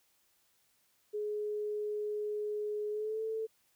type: tone with pitch glide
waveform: sine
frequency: 420 to 442.2 Hz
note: G#4 to A4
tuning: +19 to +9 cents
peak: -33 dBFS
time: 1.13-3.47 s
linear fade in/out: 20 ms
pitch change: +90 cents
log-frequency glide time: 2.91-3.22 s
effects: white hiss -72 dBFS RMS until 3.75 s